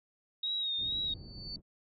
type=tone with vibrato; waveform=sine; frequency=3758 Hz; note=A#7; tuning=13 cents sharp; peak=-31 dBFS; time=0.43-1.14 s; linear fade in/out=5 ms; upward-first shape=sine; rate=2.2 Hz; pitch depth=51 cents each way
type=low-pass noise; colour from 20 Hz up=pink; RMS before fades=-48 dBFS; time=0.77-1.62 s; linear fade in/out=50 ms; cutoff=280 Hz; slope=12 dB/octave
type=tone with exponential growth; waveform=sine; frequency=4500 Hz; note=C#8; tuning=25 cents sharp; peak=-37 dBFS; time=0.87-1.56 s; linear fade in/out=1 ms; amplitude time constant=150 ms
effects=none